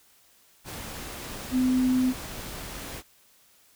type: tone in noise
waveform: sine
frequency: 255.4 Hz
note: C4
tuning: 42 cents flat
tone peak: -20 dBFS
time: 1.51-2.14 s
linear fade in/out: 50 ms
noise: pink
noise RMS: -38 dBFS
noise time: 0.64-3.03 s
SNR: +15 dB
effects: white hiss -60 dBFS RMS until 3.75 s